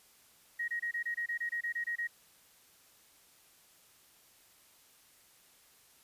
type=tone bursts; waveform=sine; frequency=1887 Hz; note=A#6; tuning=21 cents sharp; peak=-32 dBFS; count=13; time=0.59-2.074 s; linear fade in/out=10 ms; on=92 ms; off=24 ms; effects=white hiss -63 dBFS RMS until 6.03 s + resampled to 32000 Hz